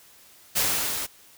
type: noise with level ramp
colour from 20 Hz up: white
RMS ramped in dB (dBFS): -22 to -31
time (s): 0.55-1.07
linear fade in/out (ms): 20
effects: white hiss -53 dBFS RMS until 1.37 s